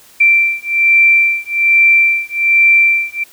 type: beating tone pair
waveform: sine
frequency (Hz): 2349 / 2350.2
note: D7 / D7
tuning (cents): 0 / +1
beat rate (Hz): 1.2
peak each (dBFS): -11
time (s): 0.2-3.24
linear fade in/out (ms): 10
effects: white hiss -44 dBFS RMS until 3.32 s